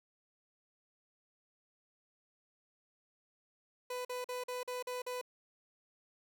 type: tone bursts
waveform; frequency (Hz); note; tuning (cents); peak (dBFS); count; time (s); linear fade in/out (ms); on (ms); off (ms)
30% pulse; 498.3; B4; +15; -35; 7; 3.9-5.214; 5; 150; 44
effects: none